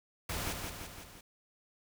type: noise with echo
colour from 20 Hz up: pink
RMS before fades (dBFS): -37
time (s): 0.29-0.53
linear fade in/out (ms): 5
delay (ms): 170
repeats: 4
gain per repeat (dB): -4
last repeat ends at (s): 1.21
effects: none